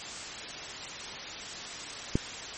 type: click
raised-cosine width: 3 ms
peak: -11 dBFS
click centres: 2.155 s
effects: white hiss -39 dBFS RMS until 2.57 s + MP3 32 kbps